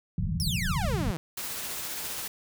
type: low-pass noise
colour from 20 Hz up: white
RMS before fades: -29 dBFS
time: 0.18-1.11 s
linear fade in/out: 2 ms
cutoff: 200 Hz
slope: 96 dB/octave
type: exponential sweep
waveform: sawtooth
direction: down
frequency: 5700 to 148.2 Hz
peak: -27 dBFS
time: 0.4-1.17 s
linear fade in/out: 0 ms
type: noise with tremolo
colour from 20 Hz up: white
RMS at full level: -34 dBFS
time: 1.37-2.28 s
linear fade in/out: 5 ms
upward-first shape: triangle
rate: 15 Hz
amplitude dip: 25%
effects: none